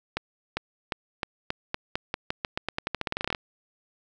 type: accelerating click train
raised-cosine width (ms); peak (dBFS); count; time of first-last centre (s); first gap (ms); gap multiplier
0.3; -11; 25; 0.17-3.348; 400; 0.88
effects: none